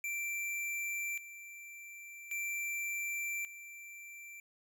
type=tone with tremolo; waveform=square; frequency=2349 Hz; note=D7; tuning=in tune; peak=-36 dBFS; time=0.04-4.4 s; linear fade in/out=2 ms; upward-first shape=square; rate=0.44 Hz; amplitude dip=75%; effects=none